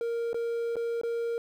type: tone with dropouts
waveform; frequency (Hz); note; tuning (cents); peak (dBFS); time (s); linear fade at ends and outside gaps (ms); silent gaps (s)
triangle; 466.2; A#4; 0; -26; 0.01-1.38; 1; 0.331-0.344 / 0.757-0.766 / 1.014-1.034
effects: 10-bit